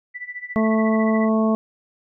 sine tone with tremolo, 1975.5 Hz, B6, in tune, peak -27 dBFS, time 0.14-1.29 s, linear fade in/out 20 ms, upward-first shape sine, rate 14 Hz, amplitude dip 85%
harmonic tone, 220 Hz, A3, in tune, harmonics 1 / 2 / 3 / 4 / 5, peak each -17 / -25 / -24 / -34 / -28 dBFS, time 0.56-1.55 s, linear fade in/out 0 ms
effects none

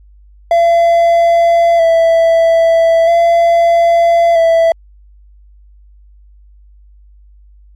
triangle tone with vibrato, 670 Hz, E5, 28 cents sharp, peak -4 dBFS, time 0.51-4.72 s, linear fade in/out 2 ms, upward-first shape square, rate 0.39 Hz, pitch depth 22 cents each way, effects added 50 Hz sine -39 dBFS peak until 7.75 s + MP3 96 kbps

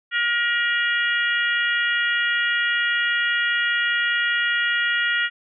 harmonic tone, 474.9 Hz, A#4, 32 cents sharp, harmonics 3 / 4 / 5 / 6 / 7, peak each -23 / -22 / -32 / -27 / -32 dBFS, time 0.11-5.3 s, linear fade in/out 50 ms, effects none

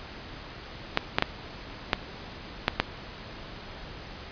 clicks, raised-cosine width 0.3 ms, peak -4 dBFS, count 6, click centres 0.974 / 1.185 / 1.224 / 1.932 / 2.681 / 2.8 s, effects pink hiss -42 dBFS RMS until 4.31 s + resampled to 11025 Hz

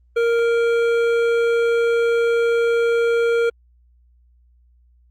sine tone with hard clipping, 466.2 Hz, A#4, in tune, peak -17 dBFS, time 0.16-3.5 s, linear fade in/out 10 ms, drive 11 dB, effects added 60 Hz sine -52 dBFS peak until 5.1 s + Opus 32 kbps

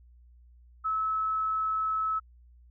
sine tone, 1298 Hz, E6, 27 cents flat, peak -26 dBFS, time 0.84-2.2 s, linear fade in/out 20 ms, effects added 60 Hz sine -53 dBFS peak until 2.7 s

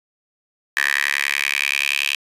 10% pulse tone with high-pass filter sweep, 70.5 Hz, C#2, 30 cents sharp, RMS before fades -21 dBFS, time 0.77-2.15 s, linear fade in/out 0 ms, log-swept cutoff 1800 to 2700 Hz, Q 5.4, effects resampled to 32000 Hz

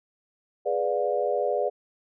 sine chord, G# diminished seventh, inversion none, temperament equal with one note detuned, 415.3 / 493.9 / 587.3 / 711.9 Hz, G#4 / B4 / D5 / F5, 0 / 0 / 0 / +33 cents, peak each -29 / -28 / -27 / -30 dBFS, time 0.65-1.7 s, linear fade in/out 20 ms, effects none

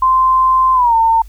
sine tone with pitch glide, 1040 to 905.4 Hz, C6 to A5, -11 to +49 cents, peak -8 dBFS, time 0.02-1.22 s, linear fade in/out 5 ms, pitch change -240 cents, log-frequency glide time 0.74-0.95 s, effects added 50 Hz sine -32 dBFS peak until 1.28 s + white hiss -52 dBFS RMS until 1.28 s

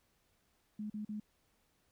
sine tone bursts, 211.3 Hz, G#3, 30 cents sharp, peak -38 dBFS, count 3, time 0.79-1.2 s, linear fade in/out 5 ms, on 110 ms, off 40 ms, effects pink hiss -75 dBFS RMS until 1.91 s

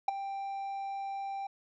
triangle tone with ADSR envelope, 787 Hz, G5, 7 cents sharp, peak -19 dBFS, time 0.08-1.47 s, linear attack 5 ms, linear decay 12 ms, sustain -14 dB, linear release 5 ms, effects resampled to 16000 Hz

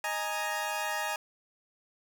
20% pulse chord, D# suspended fourth, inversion none, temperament equal, 622.3 / 830.6 / 932.3 Hz, D#5 / G#5 / A#5, 0 / 0 / 0 cents, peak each -32 / -29 / -31 dBFS, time 0.04-1.16 s, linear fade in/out 2 ms, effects none

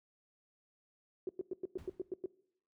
sine tone bursts, 370 Hz, F#4, in tune, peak -34 dBFS, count 9, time 1.27-2.259 s, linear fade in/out 2 ms, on 21 ms, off 100 ms
brown noise with exponential decay, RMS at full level -46 dBFS, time 1.78-2.15 s, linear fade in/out 5 ms, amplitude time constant 79 ms
effects noise-tail reverb RT60 0.7 s tail -22 dB re dry + high-pass 60 Hz 12 dB/octave

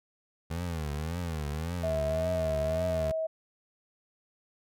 25% pulse tone with vibrato, 80 Hz, D#2, 49 cents sharp, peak -28 dBFS, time 0.5-3.12 s, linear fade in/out 10 ms, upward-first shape triangle, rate 1.8 Hz, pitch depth 200 cents each way
sine tone with pitch glide, 647 to 641 Hz, E5 to E5, -32 to -49 cents, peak -28 dBFS, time 1.83-3.27 s, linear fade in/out 10 ms, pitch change -17 cents, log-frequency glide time 1.99-2.23 s
effects none

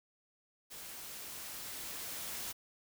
white noise with level ramp, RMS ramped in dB -48 to -41 dBFS, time 0.7-2.53 s, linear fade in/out 20 ms, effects none

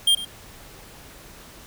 square tone with echo, 3200 Hz, G7, 35 cents sharp, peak -15 dBFS, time 0.07-0.15 s, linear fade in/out 5 ms, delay 100 ms, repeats 1, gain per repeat -15 dB, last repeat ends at 0.25 s, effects pink hiss -45 dBFS RMS until 1.66 s

